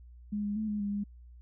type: tone with pitch steps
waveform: sine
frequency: 207.5 / 205 / 216.8 / 208.8 / 202.7 / 203.9 Hz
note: G#3 / G#3 / A3 / G#3 / G#3 / G#3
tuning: -1 / -22 / -25 / +10 / -42 / -32 cents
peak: -30 dBFS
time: 0.32-1.04 s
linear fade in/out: 10 ms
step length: 120 ms
effects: added 60 Hz sine -49 dBFS peak until 1.41 s